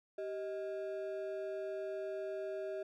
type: ring-modulated tone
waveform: triangle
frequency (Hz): 508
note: B4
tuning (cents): +49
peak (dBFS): -33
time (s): 0.18-2.83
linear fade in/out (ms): 5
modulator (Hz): 120
effects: none